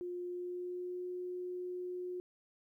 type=tone with pitch glide; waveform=sine; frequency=355.3 to 360.7 Hz; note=F4 to F#4; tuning=+30 to -44 cents; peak=-38 dBFS; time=0.01-2.2 s; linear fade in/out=0 ms; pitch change=+26 cents; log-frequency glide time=0.25-1.04 s; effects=13-bit